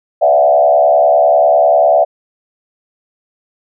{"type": "tone with frequency modulation", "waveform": "sine", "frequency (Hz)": 659.3, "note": "E5", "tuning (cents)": 0, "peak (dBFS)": -6, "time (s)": [0.21, 2.05], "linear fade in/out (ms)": 20, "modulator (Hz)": 70.1, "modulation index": 1.3, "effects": []}